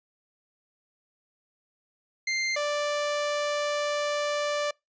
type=tone pair in turn; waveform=sawtooth; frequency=2093 / 587.3 Hz; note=C7 / D5; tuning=0 / 0 cents; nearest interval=octave + minor seventh; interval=2200 cents; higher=first; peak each=-22 / -22 dBFS; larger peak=neither; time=2.27-2.56 / 2.56-4.71 s; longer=second; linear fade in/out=5 ms; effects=noise-tail reverb RT60 0.2 s tail -26 dB re dry + resampled to 16000 Hz